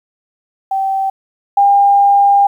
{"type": "tone pair in turn", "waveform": "sine", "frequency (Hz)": [775, 802.4], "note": ["G5", "G5"], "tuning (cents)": [-20, 40], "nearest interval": "minor second", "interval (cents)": 60, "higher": "second", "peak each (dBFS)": [-13, -6], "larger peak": "second", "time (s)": [[0.71, 1.1], [1.57, 2.47]], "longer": "second", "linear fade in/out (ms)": 5, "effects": ["8-bit"]}